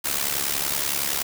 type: noise with amplitude modulation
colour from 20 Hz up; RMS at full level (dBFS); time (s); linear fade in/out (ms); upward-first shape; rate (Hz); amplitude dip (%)
white; -22; 0.04-1.23; 10; sine; 70.7; 75
effects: none